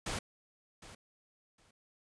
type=noise with echo; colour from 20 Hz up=pink; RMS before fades=-37 dBFS; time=0.06-0.19 s; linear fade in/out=5 ms; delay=760 ms; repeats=2; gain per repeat=-15 dB; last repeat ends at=1.71 s; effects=resampled to 22050 Hz